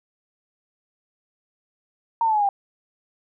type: exponential sweep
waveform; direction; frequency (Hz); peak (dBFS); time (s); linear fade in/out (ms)
sine; down; 932.3 to 784; -17; 2.21-2.49; 2
effects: none